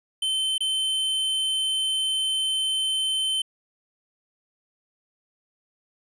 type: tone with dropouts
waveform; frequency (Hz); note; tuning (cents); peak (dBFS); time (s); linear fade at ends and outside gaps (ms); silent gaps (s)
square; 3081; G7; -31; -23; 0.22-3.42; 5; 0.581-0.605
effects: resampled to 22050 Hz